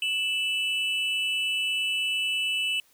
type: tone pair together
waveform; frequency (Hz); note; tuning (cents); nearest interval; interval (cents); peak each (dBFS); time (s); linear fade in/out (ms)
triangle; 2637 / 2966; E7 / F#7; 0 / +4; major second; 204; -26; 0.02-2.8; 2
effects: white hiss -62 dBFS RMS until 2.93 s